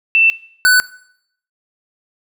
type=tone pair in turn; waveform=sine / square; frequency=2671 / 1496.3 Hz; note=E7 / F#6; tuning=+22 / +19 cents; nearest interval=minor seventh; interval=1003 cents; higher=first; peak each=-8 dBFS; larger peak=neither; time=0.15-0.3 / 0.65-0.8 s; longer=neither; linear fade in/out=0 ms; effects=noise-tail reverb RT60 0.7 s tail -20 dB re dry